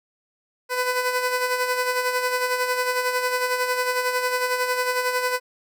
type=tone with tremolo; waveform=15% pulse; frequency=501 Hz; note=B4; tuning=25 cents sharp; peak=-13 dBFS; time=0.69-5.4 s; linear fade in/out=50 ms; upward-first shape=sine; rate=11 Hz; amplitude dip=50%; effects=none